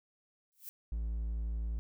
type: noise with exponential growth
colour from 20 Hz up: violet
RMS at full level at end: -41 dBFS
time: 0.52-0.69 s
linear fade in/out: 0 ms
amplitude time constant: 35 ms
type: tone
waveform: triangle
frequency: 55.9 Hz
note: A1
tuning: 28 cents sharp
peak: -31 dBFS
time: 0.92-1.79 s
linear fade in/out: 0 ms
effects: none